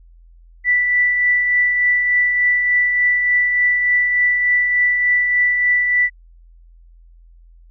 sine tone with tremolo, 1971 Hz, B6, 4 cents flat, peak -11 dBFS, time 0.64-6.1 s, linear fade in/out 50 ms, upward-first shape triangle, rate 3.4 Hz, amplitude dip 40%, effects added 42 Hz sine -43 dBFS peak until 7.7 s

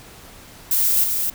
violet noise with echo, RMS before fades -18 dBFS, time 0.71-1.04 s, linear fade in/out 2 ms, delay 260 ms, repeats 1, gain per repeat -4 dB, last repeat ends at 1.3 s, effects pink hiss -43 dBFS RMS until 1.34 s

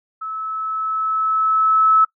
sine tone with level ramp, 1300 Hz, E6, 24 cents flat, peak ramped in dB -25 to -9 dBFS, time 0.21-2.05 s, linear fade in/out 10 ms, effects noise-tail reverb RT60 0.1 s tail -22 dB re dry

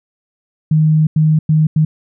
sine tone bursts at uneven times, 155.56 Hz, D#3, in tune, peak -8 dBFS, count 4, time 0.71-1.07 / 1.16-1.39 / 1.49-1.67 / 1.76-1.85 s, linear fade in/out 5 ms, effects none

